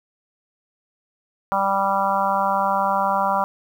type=harmonic tone; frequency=196 Hz; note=G3; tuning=in tune; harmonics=1 / 3 / 4 / 5 / 6 / 7; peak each=-31 / -26 / -23 / -22 / -25 / -28 dBFS; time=1.52-3.44 s; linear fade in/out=0 ms; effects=8-bit